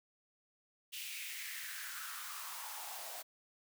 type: noise with high-pass filter sweep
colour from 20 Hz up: white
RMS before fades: -45 dBFS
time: 0.92-3.23 s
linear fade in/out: 20 ms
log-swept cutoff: 2800 to 650 Hz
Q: 4
effects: none